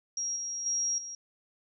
sine tone with level steps, 5640 Hz, F8, 16 cents sharp, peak -30 / -33 / -27 / -38 dBFS, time 0.17-1.15 s, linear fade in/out 2 ms, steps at 0.36 / 0.66 / 0.98 s, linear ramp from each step 2 ms, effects none

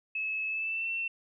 sine tone with pitch glide, 2593 to 2698 Hz, E7 to E7, -29 to +40 cents, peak -30 dBFS, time 0.15-1.08 s, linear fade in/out 5 ms, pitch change +69 cents, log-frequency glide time 0.47-0.9 s, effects none

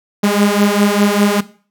sawtooth beating tone pair, 202.4 / 207.4 Hz, G#3 / G#3, -44 / -2 cents, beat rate 5 Hz, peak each -10 dBFS, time 0.23-1.41 s, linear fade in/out 10 ms, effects noise-tail reverb RT60 0.4 s tail -17 dB re dry

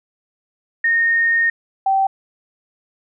sine tone pair in turn, 1844 / 775.3 Hz, A#6 / G5, -19 / -19 cents, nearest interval octave + minor third, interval 1500 cents, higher first, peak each -13 dBFS, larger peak neither, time 0.84-1.5 / 1.86-2.07 s, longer first, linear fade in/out 5 ms, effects none

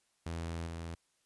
sawtooth tone with level steps, 83.3 Hz, E2, 19 cents sharp, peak -33 / -36 dBFS, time 0.26-0.95 s, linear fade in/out 5 ms, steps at 0.66 s, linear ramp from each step 10 ms, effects white hiss -75 dBFS RMS until 1.25 s + resampled to 24000 Hz

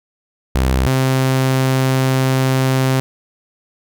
sawtooth tone pair in turn, 64.9 / 131.54 Hz, C2 / C3, -13 / +10 cents, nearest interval octave, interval 1223 cents, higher second, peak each -9 dBFS, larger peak neither, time 0.55-0.87 / 0.87-3 s, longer second, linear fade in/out 0 ms, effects none

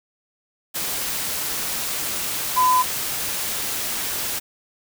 sine tone in noise, 1009 Hz, B5, 37 cents sharp, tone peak -14 dBFS, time 2.56-2.83 s, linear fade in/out 20 ms, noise white, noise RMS -26 dBFS, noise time 0.74-4.4 s, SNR +9 dB, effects none

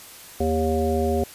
harmonic tone with a mistuned harmonic, 79 Hz, D#2, 27 cents sharp, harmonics 1 / 3 / 5 / 7 / 9, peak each -25 / -26 / -24 / -28 / -28 dBFS, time 0.4-1.24 s, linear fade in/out 5 ms, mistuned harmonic 5, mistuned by +15 cents, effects white hiss -43 dBFS RMS until 1.34 s + resampled to 32000 Hz

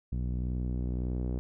sawtooth tone with low-pass filter sweep, 61.74 Hz, B1, in tune, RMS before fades -32 dBFS, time 0.12-1.39 s, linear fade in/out 0 ms, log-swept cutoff 190 to 400 Hz, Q 1.1, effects none

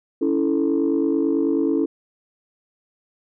sine chord, A major, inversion first, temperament equal with one note detuned, 280.4 / 329.6 / 440 Hz, C#4 / E4 / A4, +20 / 0 / 0 cents, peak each -20 / -20 / -23 dBFS, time 0.21-1.86 s, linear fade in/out 10 ms, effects tanh soft clip ceiling -11 dBFS

